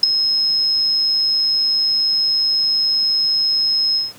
sine tone with ADSR envelope, 5150 Hz, E8, 41 cents flat, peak -3 dBFS, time 0.03-4.13 s, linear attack 5 ms, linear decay 8 ms, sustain -11 dB, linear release 170 ms, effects pink hiss -43 dBFS RMS until 4.18 s + high-pass 100 Hz 12 dB/octave

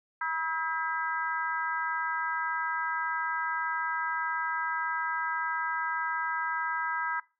harmonic tone with a mistuned harmonic, 321.7 Hz, E4, 42 cents flat, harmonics 3 / 4 / 5 / 6, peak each -33 / -34 / -33 / -40 dBFS, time 0.21-7.2 s, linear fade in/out 5 ms, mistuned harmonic 6, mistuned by +59 cents, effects noise-tail reverb RT60 0.3 s tail -21 dB re dry

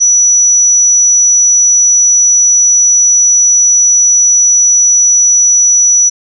sine tone, 5900 Hz, F#8, 6 cents flat, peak -4 dBFS, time 0-6.1 s, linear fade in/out 20 ms, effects none

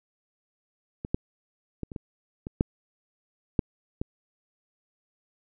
clicks, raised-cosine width 3 ms, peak -20 / -11 / -19 / -26 / -21 / -21 / -8 / -8 / -16 dBFS, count 9, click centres 1.049 / 1.145 / 1.833 / 1.918 / 1.962 / 2.469 / 2.609 / 3.592 / 4.015 s, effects none

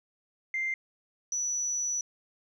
sine tone pair in turn, 2093 / 5920 Hz, C7 / F#8, 0 / 0 cents, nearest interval octave + tritone, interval 1800 cents, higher second, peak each -27 dBFS, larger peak neither, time 0.54-0.74 / 1.32-2.01 s, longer second, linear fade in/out 2 ms, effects tanh soft clip ceiling -24 dBFS

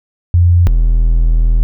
sine / triangle tone pair in turn, 87.31 / 40.97 Hz, F2 / E1, 0 / -10 cents, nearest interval octave + minor second, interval 1310 cents, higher first, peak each -5 dBFS, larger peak neither, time 0.34-0.67 / 0.67-1.63 s, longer second, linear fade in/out 0 ms, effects none

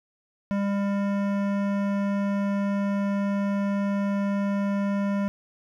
sine tone with hard clipping, 200.1 Hz, G3, 36 cents sharp, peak -25 dBFS, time 0.51-5.28 s, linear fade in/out 0 ms, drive 16 dB, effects none

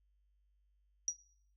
sine tone with exponential decay, 5770 Hz, F#8, 44 cents flat, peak -26 dBFS, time 1.08-1.16 s, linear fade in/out 1 ms, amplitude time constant 16 ms, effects noise-tail reverb RT60 0.6 s tail -19 dB re dry + added 50 Hz sine -70 dBFS peak until 1.56 s

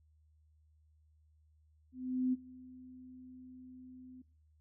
sine tone with ADSR envelope, 255.2 Hz, C4, 43 cents flat, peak -28 dBFS, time 1.92-4.22 s, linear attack 410 ms, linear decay 26 ms, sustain -22 dB, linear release 6 ms, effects noise-tail reverb RT60 0.4 s tail -18 dB re dry + added 77 Hz sine -65 dBFS peak until 4.6 s

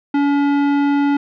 sine tone with tanh clipping, 284.4 Hz, C#4, 45 cents sharp, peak -15 dBFS, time 0.14-1.17 s, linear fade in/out 5 ms, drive 16 dB, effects none

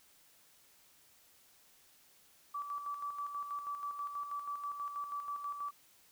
sine tone with tremolo, 1155 Hz, D6, 29 cents flat, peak -36 dBFS, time 2.54-5.71 s, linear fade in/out 10 ms, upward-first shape square, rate 6.2 Hz, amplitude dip 50%, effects white hiss -65 dBFS RMS until 6.11 s

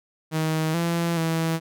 sawtooth tone with pitch steps, 158.1 / 169.2 / 163.2 Hz, D#3 / E3 / E3, +28 / +45 / -17 cents, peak -18 dBFS, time 0.31-1.6 s, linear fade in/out 50 ms, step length 430 ms, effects none

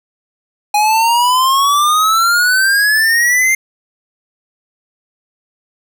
square exponential sweep, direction up, 826 to 2113 Hz, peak -10 dBFS, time 0.74-3.55 s, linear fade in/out 5 ms, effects none

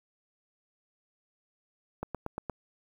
click train, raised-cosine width 1 ms, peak -20 dBFS, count 5, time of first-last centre 2.03-2.497 s, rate 8.56 Hz, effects 9-bit

